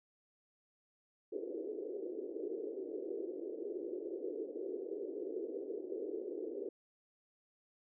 pink band-pass noise, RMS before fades -42 dBFS, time 1.32-6.69 s, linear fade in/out 5 ms, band 340 to 460 Hz, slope 48 dB/octave, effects none

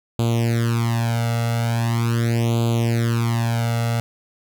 sawtooth tone with flanger, 116.54 Hz, A#2, in tune, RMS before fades -20 dBFS, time 0.19-4 s, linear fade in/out 0 ms, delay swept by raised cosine 0.27 to 1.47 ms, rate 0.41 Hz, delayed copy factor +1, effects none

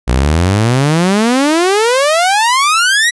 sawtooth exponential sweep, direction up, 58.2 to 1975.5 Hz, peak -5 dBFS, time 0.07-3.11 s, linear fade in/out 20 ms, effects resampled to 24000 Hz

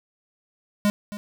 square tone with echo, 205.9 Hz, G#3, 15 cents flat, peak -18 dBFS, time 0.85-0.9 s, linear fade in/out 0 ms, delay 270 ms, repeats 1, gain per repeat -14 dB, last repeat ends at 1.17 s, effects none

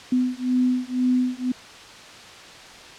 sine beating tone pair, 250.9 / 252.9 Hz, B3 / B3, +28 / +41 cents, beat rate 2 Hz, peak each -22 dBFS, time 0.12-1.52 s, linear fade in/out 5 ms, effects white hiss -42 dBFS RMS until 2.98 s + low-pass 5000 Hz 12 dB/octave

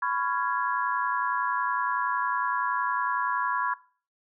sine chord, C# dominant seventh, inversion third, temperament just, 997.9 / 1108.7 / 1385.9 / 1663.1 Hz, B5 / C#6 / E#6 / G#6, +18 / 0 / -14 / +2 cents, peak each -29 / -30 / -33 / -31 dBFS, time 0.02-3.74 s, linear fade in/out 5 ms, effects noise-tail reverb RT60 0.4 s tail -19 dB re dry

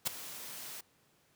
white noise with ADSR envelope, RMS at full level -29 dBFS, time 0.05-0.81 s, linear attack 22 ms, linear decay 8 ms, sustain -16 dB, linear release 7 ms, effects pink hiss -69 dBFS RMS until 1.35 s + high-pass 100 Hz 12 dB/octave

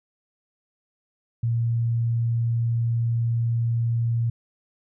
sine tone, 116.54 Hz, A#2, in tune, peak -20 dBFS, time 1.43-4.3 s, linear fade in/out 5 ms, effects none

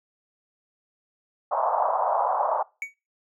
pink band-pass noise, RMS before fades -24 dBFS, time 1.51-2.63 s, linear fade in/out 10 ms, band 610 to 1100 Hz, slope 48 dB/octave
triangle tone with exponential decay, 2250 Hz, C#7, 25 cents sharp, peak -23 dBFS, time 2.82-2.94 s, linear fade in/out 1 ms, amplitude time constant 26 ms
effects noise-tail reverb RT60 0.3 s tail -23 dB re dry

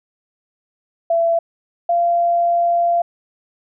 sine tone pair in turn, 671 / 689.1 Hz, E5 / F5, +31 / -23 cents, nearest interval unison, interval 46 cents, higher second, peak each -13 dBFS, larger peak neither, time 1.1-1.39 / 1.89-3.02 s, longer second, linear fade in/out 5 ms, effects none

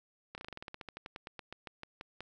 slowing click train, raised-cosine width 0.3 ms, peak -27 dBFS, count 22, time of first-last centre 0.35-2.206 s, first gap 29 ms, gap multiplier 1.1, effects none

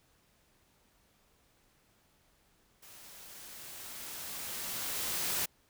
white noise with level ramp, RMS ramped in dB -54 to -32 dBFS, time 2.82-5.46 s, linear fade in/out 10 ms, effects pink hiss -69 dBFS RMS until 5.69 s

